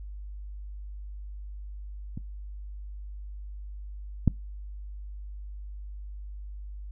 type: clicks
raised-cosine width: 5 ms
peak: -22 / -7 dBFS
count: 2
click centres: 2.175 / 4.277 s
effects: noise-tail reverb RT60 0.2 s tail -23 dB re dry + added 50 Hz sine -37 dBFS peak until 6.91 s